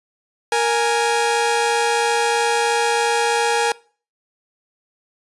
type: tone pair together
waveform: sawtooth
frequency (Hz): 466.8 / 830.6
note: A#4 / G#5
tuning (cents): +2 / 0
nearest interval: minor seventh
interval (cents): 998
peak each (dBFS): -15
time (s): 0.52-3.72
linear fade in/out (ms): 2
effects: noise-tail reverb RT60 0.4 s tail -22 dB re dry + resampled to 24000 Hz